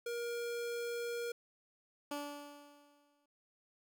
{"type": "tone", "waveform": "square", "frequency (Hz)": 473.1, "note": "A#4", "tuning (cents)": 26, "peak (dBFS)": -38, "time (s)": [0.06, 1.32], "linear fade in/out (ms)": 5}
{"type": "tone with exponential decay", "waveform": "15% pulse", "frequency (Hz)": 289.6, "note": "D4", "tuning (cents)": -24, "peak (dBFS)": -31, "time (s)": [2.11, 3.26], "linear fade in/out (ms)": 5, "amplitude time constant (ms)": 250}
{"effects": []}